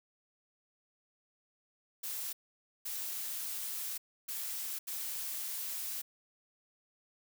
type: noise bursts at uneven times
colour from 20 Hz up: blue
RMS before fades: -39 dBFS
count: 4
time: 2.03-2.33 / 2.85-3.98 / 4.28-4.79 / 4.87-6.02 s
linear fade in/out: 10 ms
effects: none